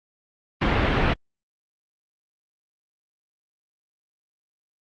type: low-pass noise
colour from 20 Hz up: pink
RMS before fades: -21 dBFS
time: 0.61-1.14 s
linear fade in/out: 10 ms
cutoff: 3100 Hz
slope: 24 dB/octave
effects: Opus 24 kbps